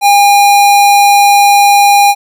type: tone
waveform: square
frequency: 810 Hz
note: G#5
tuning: 43 cents flat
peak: -4 dBFS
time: 0.01-2.15 s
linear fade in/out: 50 ms
effects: none